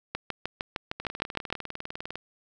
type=two click trains; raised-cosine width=0.3 ms; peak=-19 / -14 dBFS; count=24 / 10; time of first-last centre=1-2.156 / 0.15-1.526 s; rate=19.9 / 6.54 Hz; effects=none